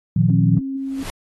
sine chord, Bb suspended fourth, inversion none, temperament equal with one note detuned, 116.54 / 155.56 / 177.15 Hz, Bb2 / Eb3 / F3, 0 / 0 / +25 cents, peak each -17 dBFS, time 0.16-0.59 s, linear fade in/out 5 ms
sine tone, 269.7 Hz, C#4, 47 cents flat, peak -23 dBFS, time 0.3-1.03 s, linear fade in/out 0 ms
pink noise with exponential growth, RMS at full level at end -28 dBFS, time 0.77-1.1 s, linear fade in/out 0 ms, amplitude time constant 70 ms
effects AAC 32 kbps

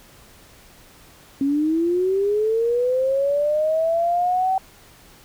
sine linear sweep, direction up, 270.9 to 767 Hz, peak -17 dBFS, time 1.41-4.58 s, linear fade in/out 2 ms, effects pink hiss -49 dBFS RMS until 5.24 s

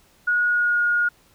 sine tone with pitch glide, 1450 to 1433.3 Hz, F#6 to F6, -35 to +45 cents, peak -17 dBFS, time 0.27-1.09 s, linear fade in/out 10 ms, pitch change -20 cents, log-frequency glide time 0.46-0.82 s, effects pink hiss -57 dBFS RMS until 1.34 s

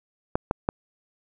clicks, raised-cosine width 1 ms, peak -8 dBFS, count 3, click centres 0.355 / 0.511 / 0.689 s, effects none

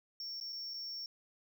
triangle tone with dropouts, 5470 Hz, F8, 37 cents flat, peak -39 dBFS, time 0.2-1.06 s, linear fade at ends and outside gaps 1 ms, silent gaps 0.401-0.411 / 0.524-0.528 / 0.737-0.741 s, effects none

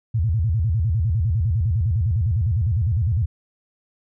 sine tone with vibrato, 95.6 Hz, G2, 43 cents flat, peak -17 dBFS, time 0.14-3.26 s, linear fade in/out 10 ms, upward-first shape square, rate 9.9 Hz, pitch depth 300 cents each way, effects none

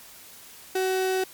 35% pulse tone, 375.9 Hz, F#4, 27 cents sharp, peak -21 dBFS, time 0.75-1.24 s, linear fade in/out 5 ms, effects white hiss -47 dBFS RMS until 1.33 s + MP3 96 kbps

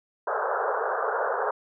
pink band-pass noise, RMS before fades -27 dBFS, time 0.27-1.51 s, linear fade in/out 5 ms, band 410 to 1600 Hz, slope 96 dB/octave, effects none

